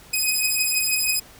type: beating tone pair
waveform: 10% pulse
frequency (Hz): 2511 / 2517.2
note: D#7 / D#7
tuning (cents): +15 / +19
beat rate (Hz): 6.2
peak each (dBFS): -14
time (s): 0.13-1.2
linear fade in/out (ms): 10
effects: pink hiss -47 dBFS RMS until 1.39 s